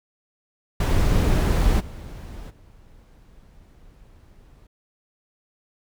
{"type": "noise with level steps", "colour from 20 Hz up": "brown", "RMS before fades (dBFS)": [-18, -36, -50], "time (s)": [0.8, 4.67], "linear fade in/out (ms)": 5, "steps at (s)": [1.79, 2.49], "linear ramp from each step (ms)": 20, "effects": []}